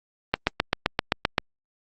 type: click train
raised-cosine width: 0.3 ms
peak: -3 dBFS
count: 9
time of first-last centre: 0.34-1.382 s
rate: 7.68 Hz
effects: Opus 32 kbps